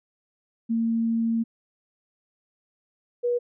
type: tone pair in turn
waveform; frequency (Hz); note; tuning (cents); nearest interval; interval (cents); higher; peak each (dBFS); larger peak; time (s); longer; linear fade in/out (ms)
sine; 228.3 / 483.8; A#3 / B4; -36 / -36; octave + minor second; 1300; second; -21; neither; 0.69-1.44 / 3.23-3.39; first; 20
effects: none